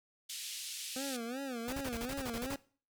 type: band-pass noise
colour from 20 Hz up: pink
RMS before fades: -43 dBFS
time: 0.29-1.17 s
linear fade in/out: 10 ms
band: 2800 to 12000 Hz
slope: 24 dB/octave
type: tone with vibrato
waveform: 25% pulse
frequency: 252.4 Hz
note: B3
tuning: 38 cents sharp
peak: -34 dBFS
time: 0.96-2.56 s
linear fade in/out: 2 ms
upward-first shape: sine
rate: 2.7 Hz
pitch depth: 170 cents each way
type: noise bursts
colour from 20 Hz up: pink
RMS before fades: -41 dBFS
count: 11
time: 1.68-2.546 s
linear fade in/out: 2 ms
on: 46 ms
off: 36 ms
effects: noise-tail reverb RT60 0.4 s tail -19 dB re dry

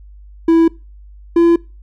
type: tone pair in turn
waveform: triangle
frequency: 329.6 / 338.7 Hz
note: E4 / E4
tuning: 0 / +47 cents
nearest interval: unison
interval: 47 cents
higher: second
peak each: -5 dBFS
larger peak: neither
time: 0.48-0.68 / 1.36-1.56 s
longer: neither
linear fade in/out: 5 ms
effects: noise-tail reverb RT60 0.3 s tail -24 dB re dry + added 50 Hz sine -36 dBFS peak until 1.82 s

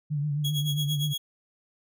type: tone with vibrato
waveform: sine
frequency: 146.83 Hz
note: D3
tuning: in tune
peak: -25 dBFS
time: 0.1-1.14 s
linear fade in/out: 20 ms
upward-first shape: triangle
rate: 7.6 Hz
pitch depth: 67 cents each way
type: tone with tremolo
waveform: 40% pulse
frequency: 3322 Hz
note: G#7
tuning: in tune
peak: -27 dBFS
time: 0.44-1.18 s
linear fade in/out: 10 ms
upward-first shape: sine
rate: 8.8 Hz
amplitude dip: 85%
effects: none

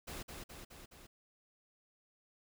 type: noise with echo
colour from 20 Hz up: pink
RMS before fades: -45 dBFS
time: 0.07-0.23 s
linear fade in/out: 10 ms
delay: 210 ms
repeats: 4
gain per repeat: -3 dB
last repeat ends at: 1.07 s
effects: none

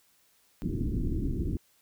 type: low-pass noise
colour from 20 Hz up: pink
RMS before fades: -30 dBFS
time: 0.62-1.57 s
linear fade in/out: 0 ms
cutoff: 360 Hz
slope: 48 dB/octave
effects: white hiss -66 dBFS RMS until 1.81 s

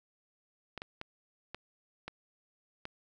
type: clicks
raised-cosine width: 0.3 ms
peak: -24 dBFS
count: 6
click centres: 0.777 / 0.819 / 1.014 / 1.546 / 2.08 / 2.854 s
effects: none

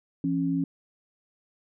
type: tone pair together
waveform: sine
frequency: 168.48 / 274.8 Hz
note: E3 / C#4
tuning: +38 / -15 cents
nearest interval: minor sixth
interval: 847 cents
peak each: -28 / -25 dBFS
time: 0.24-0.64 s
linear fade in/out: 2 ms
effects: none

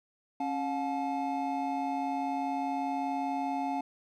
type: tone cluster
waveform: triangle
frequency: 273.9 / 717 / 862 Hz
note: C#4 / F5 / A5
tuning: -21 / +45 / -36 cents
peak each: -32 / -32 / -33 dBFS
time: 0.4-3.81 s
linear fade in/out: 5 ms
effects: none

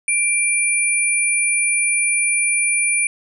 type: tone pair together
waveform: sine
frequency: 2360 / 9440 Hz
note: D7 / D9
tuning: +8 / +8 cents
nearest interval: 2 octaves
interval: 2400 cents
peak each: -18 dBFS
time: 0.08-3.07 s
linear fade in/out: 2 ms
effects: none

